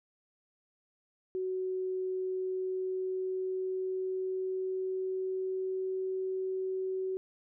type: tone with pitch glide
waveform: sine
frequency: 372.9 to 377 Hz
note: F#4 to F#4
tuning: +14 to +32 cents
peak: -31 dBFS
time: 1.35-7.17 s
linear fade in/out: 0 ms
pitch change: +18 cents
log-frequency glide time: 2.02-6.09 s
effects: none